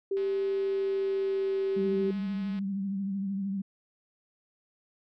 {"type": "tone with pitch glide", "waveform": "sine", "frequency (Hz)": [391.4, 388], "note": ["G4", "G4"], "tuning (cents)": [-3, -18], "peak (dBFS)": -26, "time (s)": [0.11, 2.11], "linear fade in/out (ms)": 5, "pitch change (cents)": -15, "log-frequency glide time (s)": [0.45, 1.52]}
{"type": "click train", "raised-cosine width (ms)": 0.3, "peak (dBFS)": -34, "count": 514, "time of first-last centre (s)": [0.17, 2.59], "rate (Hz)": 212}
{"type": "tone with vibrato", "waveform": "sine", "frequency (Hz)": 196, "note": "G3", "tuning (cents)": 0, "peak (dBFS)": -29, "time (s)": [1.76, 3.62], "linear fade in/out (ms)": 10, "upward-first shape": "triangle", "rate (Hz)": 13, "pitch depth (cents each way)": 54}
{"effects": []}